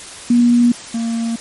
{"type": "tone pair in turn", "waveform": ["sine", "triangle"], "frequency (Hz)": [240, 230], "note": ["B3", "A#3"], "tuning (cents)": [-49, -23], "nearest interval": "minor second", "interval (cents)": 74, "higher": "first", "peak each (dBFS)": [-8, -15], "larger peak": "first", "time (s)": [[0.3, 0.72], [0.94, 1.36]], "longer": "neither", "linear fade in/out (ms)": 5, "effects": ["white hiss -33 dBFS RMS until 1.4 s", "MP3 48 kbps"]}